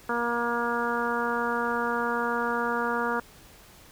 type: harmonic tone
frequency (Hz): 236.9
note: A#3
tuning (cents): +28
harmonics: 1 / 2 / 3 / 4 / 5 / 6 / 7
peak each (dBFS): -33 / -31 / -36 / -31 / -33 / -31 / -37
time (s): 0.09-3.2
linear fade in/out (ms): 5
effects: pink hiss -52 dBFS RMS until 3.91 s